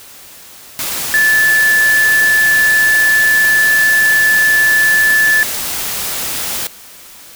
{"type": "tone in noise", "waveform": "sine", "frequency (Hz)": 1741, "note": "A6", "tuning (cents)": -19, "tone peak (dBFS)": -8, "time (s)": [1.14, 5.43], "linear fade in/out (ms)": 0, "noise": "white", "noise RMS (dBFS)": -20, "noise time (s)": [0.79, 6.67], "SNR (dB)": 9, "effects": ["white hiss -37 dBFS RMS until 7.35 s"]}